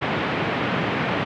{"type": "band-pass noise", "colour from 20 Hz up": "pink", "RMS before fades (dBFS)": -24, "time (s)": [0.01, 1.25], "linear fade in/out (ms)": 20, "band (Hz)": [120, 2900], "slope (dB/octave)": 24, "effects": []}